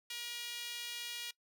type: tone with high-pass filter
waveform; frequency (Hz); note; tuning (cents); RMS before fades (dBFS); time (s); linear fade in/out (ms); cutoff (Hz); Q
sawtooth; 477.2; A#4; +41; -43; 0.1-1.31; 5; 2900; 1.7
effects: noise-tail reverb RT60 0.1 s tail -21 dB re dry